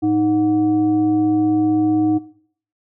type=tone with frequency modulation; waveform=sine; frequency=311.1 Hz; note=D#4; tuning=in tune; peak=-14 dBFS; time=0.02-2.19 s; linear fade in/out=20 ms; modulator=420 Hz; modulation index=0.43; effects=noise-tail reverb RT60 0.6 s tail -19 dB re dry